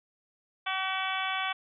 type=harmonic tone; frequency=380 Hz; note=F#4; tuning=46 cents sharp; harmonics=2 / 3 / 4 / 5 / 6 / 7 / 8 / 9; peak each=-35 / -35 / -36 / -41 / -36 / -40 / -40 / -38 dBFS; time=0.66-1.53 s; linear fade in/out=10 ms; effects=none